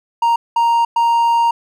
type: tone bursts at uneven times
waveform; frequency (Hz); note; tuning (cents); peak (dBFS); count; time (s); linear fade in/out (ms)
triangle; 932.3; A#5; 0; -9; 3; 0.22-0.36 / 0.56-0.85 / 0.96-1.51; 5
effects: none